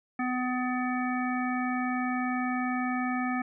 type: harmonic tone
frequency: 251.4 Hz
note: B3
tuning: 31 cents sharp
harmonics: 1 / 3 / 5 / 7 / 9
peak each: -29 / -34 / -36 / -37 / -39 dBFS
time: 0.19-3.42 s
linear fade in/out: 5 ms
effects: none